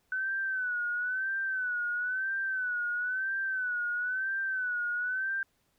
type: tone with vibrato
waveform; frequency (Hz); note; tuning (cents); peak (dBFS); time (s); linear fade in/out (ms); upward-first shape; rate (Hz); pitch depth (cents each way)
sine; 1505; F#6; +29; -29; 0.12-5.43; 2; sine; 1; 81
effects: pink hiss -73 dBFS RMS until 5.78 s